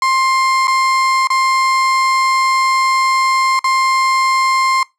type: tone with dropouts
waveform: 35% pulse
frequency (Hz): 1055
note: C6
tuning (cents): +14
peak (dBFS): -10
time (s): 0.02-4.83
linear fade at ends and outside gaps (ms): 2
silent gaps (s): 0.672-0.679 / 1.272-1.302 / 3.592-3.642
effects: noise-tail reverb RT60 0.2 s tail -22 dB re dry + low-pass 7000 Hz 12 dB/octave